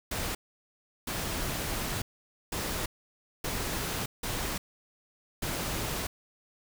pink noise bursts at uneven times, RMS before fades -33 dBFS, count 6, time 0.11-0.35 / 1.07-2.02 / 2.52-2.86 / 3.44-4.06 / 4.23-4.58 / 5.42-6.07 s, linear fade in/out 5 ms, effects none

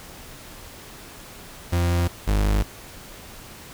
40% pulse tone pair in turn, 86.8 / 51.14 Hz, F2 / G#1, -10 / -26 cents, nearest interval major sixth, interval 916 cents, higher first, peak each -18 / -17 dBFS, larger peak second, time 1.72-2.08 / 2.27-2.63 s, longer neither, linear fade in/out 10 ms, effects pink hiss -42 dBFS RMS until 3.73 s

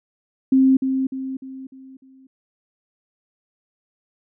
sine tone with echo, 264.4 Hz, C4, 18 cents sharp, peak -11 dBFS, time 0.52-0.77 s, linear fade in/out 5 ms, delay 300 ms, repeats 5, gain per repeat -7 dB, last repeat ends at 2.27 s, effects none

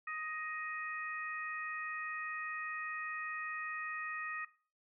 harmonic tone, 625 Hz, D#5, 8 cents sharp, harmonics 2 / 3 / 4, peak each -42 / -42 / -47 dBFS, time 0.07-4.45 s, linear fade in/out 5 ms, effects noise-tail reverb RT60 0.4 s tail -18 dB re dry

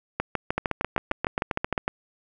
two click trains, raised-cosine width 0.5 ms, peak -9 / -9 dBFS, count 12 / 10, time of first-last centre 0.2-1.879 / 0.58-1.778 s, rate 6.55 / 7.51 Hz, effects none

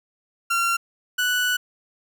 30% pulse tone pair in turn, 1374 / 1481.4 Hz, F6 / F#6, -29 / +2 cents, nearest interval minor second, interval 131 cents, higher second, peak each -17 dBFS, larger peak neither, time 0.5-0.77 / 1.18-1.57 s, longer second, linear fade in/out 10 ms, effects none

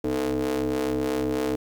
35% pulse ring-modulated tone, 67.7 Hz, C#2, 40 cents flat, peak -19 dBFS, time 0.04-1.56 s, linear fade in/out 5 ms, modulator 374 Hz, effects 9-bit

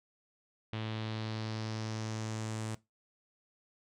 sawtooth tone with low-pass filter sweep, 110 Hz, A2, in tune, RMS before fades -38 dBFS, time 0.73-2.75 s, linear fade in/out 0 ms, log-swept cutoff 3300 to 8400 Hz, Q 2.6, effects noise-tail reverb RT60 0.2 s tail -19 dB re dry

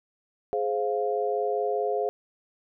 sine chord, F minor, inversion first, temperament just, 419.1 / 523.8 / 698.5 Hz, Ab4 / C5 / F5, +16 / +2 / 0 cents, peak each -27 / -30 / -29 dBFS, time 0.53-2.09 s, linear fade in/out 0 ms, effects none

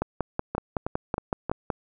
two click trains, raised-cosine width 1 ms, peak -14 / -11 dBFS, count 4 / 10, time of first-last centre 0.55-1.496 / 0.02-1.702 s, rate 3.17 / 5.35 Hz, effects none

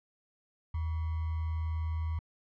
sine tone with sample-and-hold, 80.6 Hz, E2, 38 cents flat, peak -30 dBFS, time 0.74-2.19 s, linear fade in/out 5 ms, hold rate 1050 Hz, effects low-pass 2000 Hz 12 dB/octave

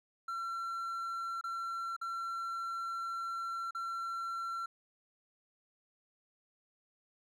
triangle tone with dropouts, 1357 Hz, E6, 50 cents sharp, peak -34 dBFS, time 0.28-4.66 s, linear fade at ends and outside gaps 5 ms, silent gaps 1.412-1.439 / 1.965-2.013 / 3.709-3.748 s, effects none

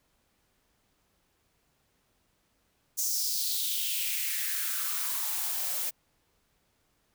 blue noise with high-pass filter sweep, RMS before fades -31 dBFS, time 2.97-5.91 s, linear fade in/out 20 ms, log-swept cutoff 6400 to 520 Hz, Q 3.5, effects pink hiss -72 dBFS RMS until 7.14 s

